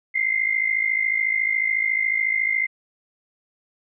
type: tone pair together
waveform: sine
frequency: 2065 / 2119 Hz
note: C7 / C7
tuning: -23 / +21 cents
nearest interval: unison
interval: 44 cents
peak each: -22 dBFS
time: 0.14-2.67 s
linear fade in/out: 20 ms
effects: none